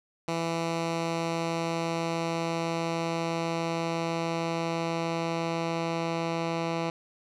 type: tone with low-pass filter sweep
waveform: 10% pulse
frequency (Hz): 166.2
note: E3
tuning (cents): +15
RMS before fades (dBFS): -30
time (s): 0.28-6.9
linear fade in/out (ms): 2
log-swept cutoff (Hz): 7300 to 4500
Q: 0.71
effects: none